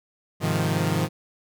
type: chord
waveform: sawtooth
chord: F minor seventh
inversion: first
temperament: equal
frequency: 103.83 / 130.81 / 155.56 / 174.61 Hz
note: Ab2 / C3 / Eb3 / F3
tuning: 0 / 0 / 0 / 0 cents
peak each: -24 / -26 / -21 / -23 dBFS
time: 0.4-1.09 s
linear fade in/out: 50 ms
effects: none